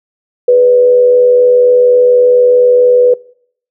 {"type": "tone with frequency modulation", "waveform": "sine", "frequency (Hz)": 493.9, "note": "B4", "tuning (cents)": 0, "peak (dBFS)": -3, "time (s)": [0.48, 3.14], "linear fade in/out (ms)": 5, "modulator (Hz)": 84.2, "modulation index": 0.26, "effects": ["noise-tail reverb RT60 0.6 s tail -23 dB re dry"]}